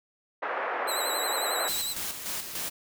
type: band-pass noise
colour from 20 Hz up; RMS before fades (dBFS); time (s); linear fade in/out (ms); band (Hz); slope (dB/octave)
pink; -31; 0.42-1.69; 10; 480 to 1900; 24
type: tone with vibrato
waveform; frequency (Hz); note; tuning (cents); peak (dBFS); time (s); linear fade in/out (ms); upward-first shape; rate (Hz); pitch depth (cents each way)
20% pulse; 3972; B7; +9; -24; 0.87-1.94; 20; sine; 11; 55
type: noise with tremolo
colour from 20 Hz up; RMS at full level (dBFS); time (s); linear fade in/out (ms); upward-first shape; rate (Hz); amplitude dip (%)
white; -33; 1.67-2.7; 20; square; 3.4; 50
effects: none